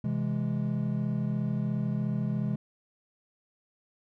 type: chord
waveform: triangle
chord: C augmented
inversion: none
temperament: equal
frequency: 130.81 / 164.81 / 207.7 Hz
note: C3 / E3 / G#3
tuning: 0 / 0 / 0 cents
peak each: -29 / -31 / -29 dBFS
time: 0.04-2.56 s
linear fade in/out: 5 ms
effects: none